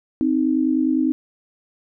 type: tone pair together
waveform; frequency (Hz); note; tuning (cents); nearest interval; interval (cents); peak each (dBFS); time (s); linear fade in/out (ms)
sine; 261.6 / 311.5; C4 / D#4; 0 / +2; minor third; 302; -19; 0.21-1.12; 0
effects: none